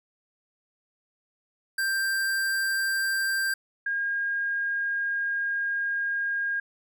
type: tone pair in turn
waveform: square / sine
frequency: 1578 / 1621.4 Hz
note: G6 / G#6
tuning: +11 / -42 cents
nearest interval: unison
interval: 47 cents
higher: second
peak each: -25 / -25 dBFS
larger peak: neither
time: 1.78-3.54 / 3.86-6.6 s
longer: second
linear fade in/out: 5 ms
effects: none